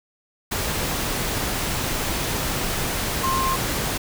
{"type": "tone in noise", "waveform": "sine", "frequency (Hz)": 1059, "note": "C6", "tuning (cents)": 21, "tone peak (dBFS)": -21, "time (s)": [3.23, 3.56], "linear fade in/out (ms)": 10, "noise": "pink", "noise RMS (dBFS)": -25, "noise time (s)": [0.51, 3.98], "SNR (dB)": 1, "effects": []}